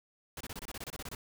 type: noise bursts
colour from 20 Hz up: pink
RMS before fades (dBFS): -42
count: 13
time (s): 0.37-1.15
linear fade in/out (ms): 2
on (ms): 36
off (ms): 26
effects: none